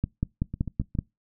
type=two click trains; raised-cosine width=5 ms; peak=-12 / -20 dBFS; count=6 / 4; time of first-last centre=0.04-0.989 / 0.54-0.952 s; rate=5.27 / 7.29 Hz; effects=noise-tail reverb RT60 0.2 s tail -24 dB re dry